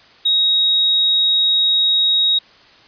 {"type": "tone", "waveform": "sine", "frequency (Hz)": 3780, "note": "A#7", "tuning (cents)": 23, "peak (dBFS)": -12, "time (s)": [0.25, 2.39], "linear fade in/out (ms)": 10, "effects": ["white hiss -47 dBFS RMS until 2.87 s", "resampled to 11025 Hz"]}